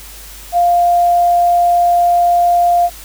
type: tone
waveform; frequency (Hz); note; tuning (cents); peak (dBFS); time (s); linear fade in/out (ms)
sine; 699; F5; +1; -8; 0.52-2.9; 50
effects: added 50 Hz sine -36 dBFS peak until 3.04 s + white hiss -35 dBFS RMS until 3.04 s